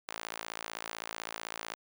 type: tone with high-pass filter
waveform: sawtooth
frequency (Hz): 55.8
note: A1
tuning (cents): +25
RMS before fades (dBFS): -42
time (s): 0.08-1.75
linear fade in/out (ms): 5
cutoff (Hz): 880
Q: 0.68
effects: none